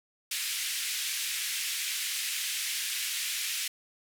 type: band-pass noise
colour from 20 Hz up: pink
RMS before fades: -33 dBFS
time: 0.31-3.68 s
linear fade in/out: 5 ms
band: 2100 to 14000 Hz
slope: 24 dB/octave
effects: none